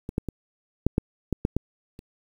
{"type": "clicks", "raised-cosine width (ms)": 3, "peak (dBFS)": [-19, -11, -17, -6, -7, -11, -9, -10, -29], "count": 9, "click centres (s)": [0.091, 0.181, 0.287, 0.866, 0.981, 1.327, 1.451, 1.566, 1.991], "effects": ["8-bit"]}